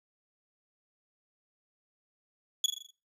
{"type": "tone with echo", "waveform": "30% pulse", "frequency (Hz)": 3375, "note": "G#7", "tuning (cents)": 27, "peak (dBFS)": -20, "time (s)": [2.64, 2.66], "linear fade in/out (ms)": 2, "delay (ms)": 41, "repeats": 6, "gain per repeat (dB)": -5, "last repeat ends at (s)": 2.906, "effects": ["noise-tail reverb RT60 0.3 s tail -21 dB re dry", "resampled to 32000 Hz"]}